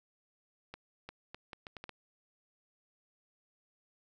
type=accelerating click train; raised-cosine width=0.3 ms; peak=-28 dBFS; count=8; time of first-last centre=0.74-1.893 s; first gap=350 ms; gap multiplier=0.73; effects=none